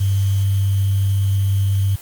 sine tone with sample-and-hold, 98 Hz, G2, in tune, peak -14 dBFS, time 0-1.96 s, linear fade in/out 10 ms, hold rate 3150 Hz, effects white hiss -39 dBFS RMS until 2.01 s + Opus 48 kbps

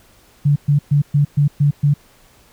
sine tone bursts, 144.5 Hz, D3, 28 cents flat, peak -10 dBFS, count 7, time 0.45-1.94 s, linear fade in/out 10 ms, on 110 ms, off 120 ms, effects pink hiss -51 dBFS RMS until 2.52 s

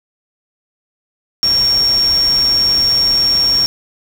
sine tone in noise, 5530 Hz, F8, 18 cents flat, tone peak -10 dBFS, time 1.43-3.66 s, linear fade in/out 0 ms, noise pink, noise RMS -27 dBFS, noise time 1.43-3.66 s, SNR +14 dB, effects none

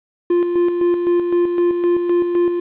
triangle tone with tremolo, 349.2 Hz, F4, in tune, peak -10 dBFS, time 0.3-2.6 s, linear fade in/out 5 ms, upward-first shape square, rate 3.9 Hz, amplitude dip 45%, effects resampled to 8000 Hz + 8-bit

